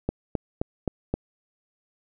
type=click train; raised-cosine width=2 ms; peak=-11 dBFS; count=5; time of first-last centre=0.09-1.14 s; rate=3.81 Hz; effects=none